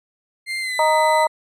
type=tone with pitch glide; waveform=35% pulse; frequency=2096 to 2004 Hz; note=C7 to B6; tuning=+2 to +25 cents; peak=-21 dBFS; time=0.46-1.28 s; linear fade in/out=50 ms; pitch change=-77 cents; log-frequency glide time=0.6-0.74 s
type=harmonic tone; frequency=311.1 Hz; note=D#4; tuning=in tune; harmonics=2 / 3 / 4; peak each=-18 / -16 / -27 dBFS; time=0.79-1.27 s; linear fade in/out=2 ms
effects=low-pass 11000 Hz 12 dB/octave